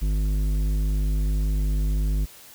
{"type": "tone with tanh clipping", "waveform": "sine", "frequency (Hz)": 50.8, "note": "G#1", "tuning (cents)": -38, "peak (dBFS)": -22, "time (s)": [0.01, 2.26], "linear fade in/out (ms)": 20, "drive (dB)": 12, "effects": ["white hiss -47 dBFS RMS until 2.54 s"]}